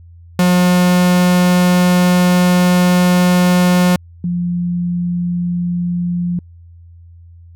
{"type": "tone pair in turn", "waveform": ["45% pulse", "sine"], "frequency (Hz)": [179.3, 175.2], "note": ["F3", "F3"], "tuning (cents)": [46, 6], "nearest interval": "unison", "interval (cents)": 40, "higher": "first", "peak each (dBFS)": [-9, -15], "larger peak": "first", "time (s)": [[0.39, 3.96], [4.24, 6.39]], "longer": "first", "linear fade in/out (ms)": 2, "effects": ["added 85 Hz sine -37 dBFS peak until 7.55 s"]}